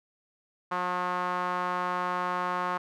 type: tone with band-pass filter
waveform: sawtooth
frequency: 180 Hz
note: F#3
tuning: 47 cents flat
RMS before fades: -30 dBFS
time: 0.71-2.78 s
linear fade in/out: 10 ms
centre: 1100 Hz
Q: 2.8
effects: none